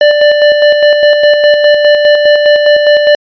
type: tone with tremolo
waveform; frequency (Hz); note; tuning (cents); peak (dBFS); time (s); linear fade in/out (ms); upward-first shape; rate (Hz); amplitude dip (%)
square; 590; D5; +8; -3; 0.01-3.15; 2; square; 4.9; 40
effects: resampled to 11025 Hz